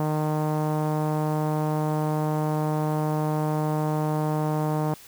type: tone with low-pass filter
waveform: sawtooth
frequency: 153.3 Hz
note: D#3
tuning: 25 cents flat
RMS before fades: -25 dBFS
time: 0-4.94 s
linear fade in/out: 0 ms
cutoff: 900 Hz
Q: 1.9
effects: white hiss -48 dBFS RMS until 5.07 s